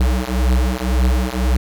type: beating tone pair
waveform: square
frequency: 61.74 / 63.64 Hz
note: B1 / C2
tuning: 0 / -47 cents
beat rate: 1.9 Hz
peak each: -18 dBFS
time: 0-1.57 s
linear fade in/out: 5 ms
effects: none